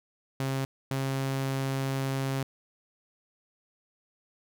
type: tone pair in turn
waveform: sawtooth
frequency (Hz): 134.4 / 134.91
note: C3 / C#3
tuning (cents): +47 / -47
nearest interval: unison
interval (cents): 6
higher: second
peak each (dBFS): -24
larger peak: neither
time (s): 0.4-0.65 / 0.91-2.43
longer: second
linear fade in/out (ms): 2
effects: none